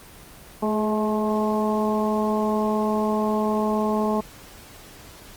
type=harmonic tone with a mistuned harmonic; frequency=214.6 Hz; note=A3; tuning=43 cents flat; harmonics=1 / 2 / 3 / 4 / 5; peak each=-23 / -26 / -28 / -29 / -30 dBFS; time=0.62-4.21 s; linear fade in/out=10 ms; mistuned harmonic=2; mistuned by=-23 cents; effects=pink hiss -45 dBFS RMS until 5.36 s + Opus 24 kbps